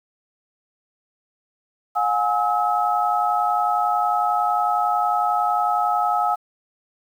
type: tone cluster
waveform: sine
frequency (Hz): 717 / 828 / 1288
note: F5 / G#5 / E6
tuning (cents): +45 / -5 / -41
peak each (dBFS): -22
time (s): 1.95-6.36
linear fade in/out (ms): 20
effects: 8-bit

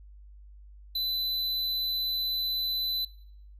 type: tone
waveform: square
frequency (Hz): 4008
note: B7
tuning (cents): +25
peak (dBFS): -28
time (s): 0.95-3.05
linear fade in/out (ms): 5
effects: noise-tail reverb RT60 0.7 s tail -22 dB re dry + added 50 Hz sine -47 dBFS peak until 3.59 s

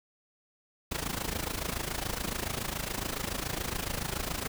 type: noise with amplitude modulation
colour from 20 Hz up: pink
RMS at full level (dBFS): -31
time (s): 0.91-4.48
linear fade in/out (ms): 10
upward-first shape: sine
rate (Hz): 27.1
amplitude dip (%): 80
effects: none

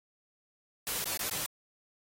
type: noise with dropouts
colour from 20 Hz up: white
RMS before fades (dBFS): -34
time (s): 0.87-1.46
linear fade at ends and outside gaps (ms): 0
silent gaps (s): 1.042-1.057 / 1.173-1.193 / 1.296-1.312
effects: AAC 48 kbps

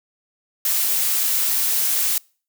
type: noise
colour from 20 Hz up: blue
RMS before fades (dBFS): -20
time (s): 0.65-2.18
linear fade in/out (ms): 2
effects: noise-tail reverb RT60 0.4 s tail -26 dB re dry

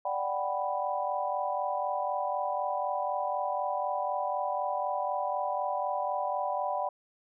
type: chord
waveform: sine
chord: G major seventh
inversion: second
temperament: equal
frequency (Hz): 587.3 / 740 / 784 / 987.8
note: D5 / F#5 / G5 / B5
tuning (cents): 0 / 0 / 0 / 0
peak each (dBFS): -34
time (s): 0.05-6.89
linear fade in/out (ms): 5
effects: none

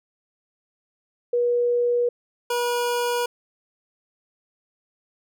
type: tone pair in turn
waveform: sine / 25% pulse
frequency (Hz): 482.5 / 482.5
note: B4 / B4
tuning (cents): -40 / -40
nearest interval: unison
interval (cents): 0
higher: neither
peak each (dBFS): -18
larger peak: neither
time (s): 1.33-2.09 / 2.5-3.26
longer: neither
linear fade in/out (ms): 5
effects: none

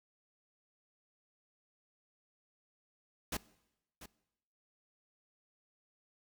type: noise with echo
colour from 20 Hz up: pink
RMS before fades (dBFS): -37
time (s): 3.32-3.37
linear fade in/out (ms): 5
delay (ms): 690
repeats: 1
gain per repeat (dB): -14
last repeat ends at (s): 4.06
effects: noise-tail reverb RT60 0.9 s tail -21 dB re dry

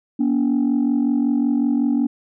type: tone pair together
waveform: sine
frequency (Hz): 240 / 285.4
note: B3 / D4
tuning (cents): -49 / -49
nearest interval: minor third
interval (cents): 300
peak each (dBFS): -17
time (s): 0.19-2.07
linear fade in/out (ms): 10
effects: tanh soft clip ceiling -12 dBFS

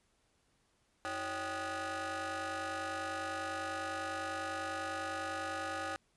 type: ring-modulated tone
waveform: 20% pulse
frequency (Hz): 230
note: A#3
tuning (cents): -23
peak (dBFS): -29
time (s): 1.05-5.96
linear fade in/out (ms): 0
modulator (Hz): 1010
effects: pink hiss -74 dBFS RMS until 6.16 s + resampled to 24000 Hz

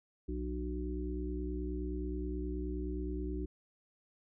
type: harmonic tone with a mistuned harmonic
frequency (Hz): 61.74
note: B1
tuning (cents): 0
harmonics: 1 / 3 / 5 / 6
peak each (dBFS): -37 / -45 / -41 / -42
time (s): 0.28-3.46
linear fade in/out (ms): 10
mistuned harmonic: 5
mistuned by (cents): -44
effects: none

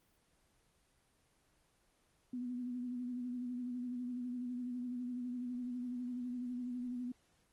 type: tone with vibrato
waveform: sine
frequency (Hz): 246.9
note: B3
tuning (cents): 0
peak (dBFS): -38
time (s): 2.33-7.12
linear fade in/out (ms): 5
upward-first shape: sine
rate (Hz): 12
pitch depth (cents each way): 36
effects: pink hiss -73 dBFS RMS until 7.52 s + Opus 24 kbps

